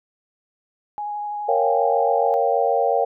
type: tone with vibrato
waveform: sine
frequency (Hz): 830.6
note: G#5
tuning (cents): 0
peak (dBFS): -25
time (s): 0.98-2.34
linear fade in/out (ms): 0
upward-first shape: sine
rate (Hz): 12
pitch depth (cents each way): 11
type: chord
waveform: sine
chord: G half-diminished seventh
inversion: first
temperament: equal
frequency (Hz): 466.2 / 554.4 / 698.5 / 784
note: Bb4 / Db5 / F5 / G5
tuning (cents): 0 / 0 / 0 / 0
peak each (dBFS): -22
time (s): 1.48-3.05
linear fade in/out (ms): 10
effects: none